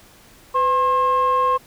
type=tone pair together; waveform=sine; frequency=505 / 1070.1 Hz; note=B4 / C6; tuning=+39 / +39 cents; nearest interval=octave + minor second; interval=1300 cents; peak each=-20 / -14 dBFS; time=0.54-1.58 s; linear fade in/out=20 ms; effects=tanh soft clip ceiling -12 dBFS + pink hiss -49 dBFS RMS until 1.66 s